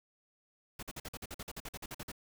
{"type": "noise bursts", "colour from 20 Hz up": "pink", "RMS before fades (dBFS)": -43, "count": 16, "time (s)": [0.79, 2.118], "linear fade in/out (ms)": 5, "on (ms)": 38, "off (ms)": 48, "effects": []}